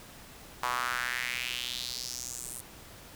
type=tone with high-pass filter sweep; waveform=sawtooth; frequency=123.47 Hz; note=B2; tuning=in tune; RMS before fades=-35 dBFS; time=0.63-2.61 s; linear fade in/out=0 ms; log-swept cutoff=1000 to 9600 Hz; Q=3.3; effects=pink hiss -50 dBFS RMS until 3.15 s